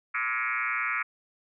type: tone with frequency modulation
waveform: sine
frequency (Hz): 1785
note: A6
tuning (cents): +24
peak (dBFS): -26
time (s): 0.14-1.03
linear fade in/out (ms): 10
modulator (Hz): 120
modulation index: 5
effects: none